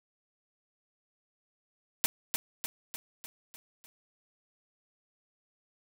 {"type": "noise with echo", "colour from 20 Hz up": "white", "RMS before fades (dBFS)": -25, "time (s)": [2.04, 2.06], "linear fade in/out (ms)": 0, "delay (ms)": 300, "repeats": 6, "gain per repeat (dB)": -5, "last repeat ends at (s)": 3.86, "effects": []}